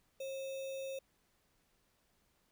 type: tone with sample-and-hold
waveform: sine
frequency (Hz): 538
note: C5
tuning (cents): +48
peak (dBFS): -39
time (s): 0.2-0.99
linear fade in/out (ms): 5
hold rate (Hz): 3150
effects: pink hiss -75 dBFS RMS until 2.51 s